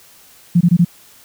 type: tone bursts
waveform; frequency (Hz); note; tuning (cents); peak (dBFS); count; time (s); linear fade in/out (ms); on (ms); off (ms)
sine; 173.5; F3; -11; -7; 4; 0.55-0.849; 10; 59; 21
effects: white hiss -46 dBFS RMS until 1.24 s